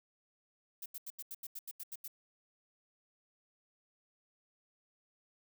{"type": "noise bursts", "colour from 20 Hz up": "violet", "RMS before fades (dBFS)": -44, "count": 11, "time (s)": [0.82, 2.079], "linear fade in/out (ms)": 5, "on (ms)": 39, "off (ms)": 83, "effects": []}